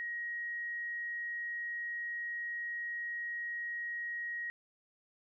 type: tone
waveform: sine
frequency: 1890 Hz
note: A#6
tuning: 23 cents sharp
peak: -36 dBFS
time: 0-4.5 s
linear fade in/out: 0 ms
effects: none

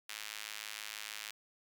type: tone with high-pass filter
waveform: sawtooth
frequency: 106.5 Hz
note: G#2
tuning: 44 cents sharp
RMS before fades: -45 dBFS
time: 0.09-1.31 s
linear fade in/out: 5 ms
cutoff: 2300 Hz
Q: 1
effects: none

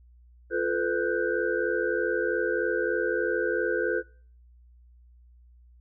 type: tone cluster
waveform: sine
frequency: 347.4 / 439.8 / 503 / 1478 / 1562 Hz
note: F4 / A4 / B4 / F#6 / G6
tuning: -9 / -1 / +32 / -2 / -7 cents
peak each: -30 / -29 / -29 / -33 / -33 dBFS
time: 0.5-4.03 s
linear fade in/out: 50 ms
effects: noise-tail reverb RT60 0.5 s tail -24 dB re dry + added 60 Hz sine -52 dBFS peak until 5.8 s

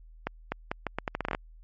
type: accelerating click train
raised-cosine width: 0.5 ms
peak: -14 dBFS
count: 13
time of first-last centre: 0.27-1.349 s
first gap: 250 ms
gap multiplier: 0.78
effects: added 40 Hz sine -48 dBFS peak until 1.63 s + MP3 32 kbps

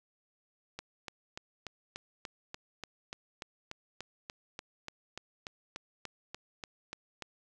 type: click train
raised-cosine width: 0.2 ms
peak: -23 dBFS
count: 23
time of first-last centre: 0.79-7.223 s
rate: 3.42 Hz
effects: none

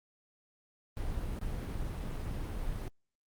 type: noise with dropouts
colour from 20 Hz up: brown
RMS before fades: -36 dBFS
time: 0.97-2.88 s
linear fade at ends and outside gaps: 0 ms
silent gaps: 1.389-1.414 s
effects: Opus 32 kbps

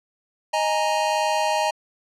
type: chord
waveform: square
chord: D# suspended fourth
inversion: none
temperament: equal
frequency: 622.3 / 830.6 / 932.3 Hz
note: D#5 / G#5 / A#5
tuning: 0 / 0 / 0 cents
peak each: -25 dBFS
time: 0.53-1.71 s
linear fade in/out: 10 ms
effects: low-pass 8000 Hz 12 dB/octave

